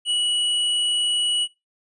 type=tone; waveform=square; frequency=2933 Hz; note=F#7; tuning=16 cents flat; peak=-20 dBFS; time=0.05-1.48 s; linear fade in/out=50 ms; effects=noise-tail reverb RT60 0.2 s tail -18 dB re dry + resampled to 24000 Hz